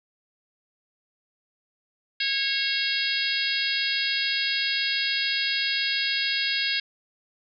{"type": "harmonic tone", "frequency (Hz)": 547, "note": "C#5", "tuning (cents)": -23, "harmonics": [3, 4, 5, 6, 7, 8, 9], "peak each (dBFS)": [-31, -31, -31, -31, -31, -31, -31], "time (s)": [2.2, 6.8], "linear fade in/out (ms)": 5, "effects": []}